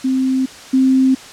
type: tone pair in turn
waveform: sine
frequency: 261.6 / 262.5 Hz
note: C4 / C4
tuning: 0 / +6 cents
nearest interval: unison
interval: 6 cents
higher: second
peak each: -13 / -9 dBFS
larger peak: second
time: 0.04-0.46 / 0.73-1.15 s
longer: neither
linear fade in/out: 10 ms
effects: white hiss -36 dBFS RMS until 1.32 s + low-pass 7000 Hz 12 dB/octave